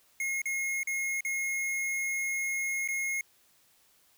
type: tone with dropouts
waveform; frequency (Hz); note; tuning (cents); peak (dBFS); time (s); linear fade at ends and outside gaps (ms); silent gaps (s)
square; 2156; C#7; -49; -30; 0.2-3.21; 2; 0.418-0.456 / 0.832-0.872 / 1.207-1.249 / 2.877-2.886
effects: white hiss -65 dBFS RMS until 4.17 s